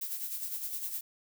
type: noise with tremolo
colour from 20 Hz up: violet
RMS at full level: -35 dBFS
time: 0.01-1.01 s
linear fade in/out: 5 ms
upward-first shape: sine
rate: 9.8 Hz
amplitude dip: 55%
effects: none